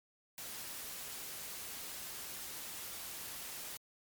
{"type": "noise", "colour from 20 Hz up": "white", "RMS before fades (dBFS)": -45, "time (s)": [0.38, 3.77], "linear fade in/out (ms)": 0, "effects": ["MP3 96 kbps"]}